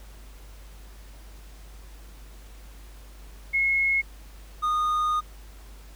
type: tone pair in turn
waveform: sine / triangle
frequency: 2171 / 1229.7 Hz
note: C#7 / D#6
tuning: -37 / -21 cents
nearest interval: minor seventh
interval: 984 cents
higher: first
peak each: -20 dBFS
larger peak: neither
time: 3.53-4.02 / 4.62-5.21 s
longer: second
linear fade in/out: 20 ms
effects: added 50 Hz sine -43 dBFS peak until 5.95 s + pink hiss -53 dBFS RMS until 5.95 s